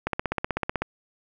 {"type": "click train", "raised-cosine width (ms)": 0.5, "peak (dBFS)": -10, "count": 13, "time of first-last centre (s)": [0.07, 0.82], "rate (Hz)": 16, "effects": []}